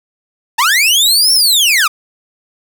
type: linear two-way sweep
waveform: sawtooth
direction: up then down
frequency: 840 to 5500 to 1143 Hz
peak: -5 dBFS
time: 0.58-1.88 s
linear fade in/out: 10 ms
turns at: 1.33 s
effects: 7-bit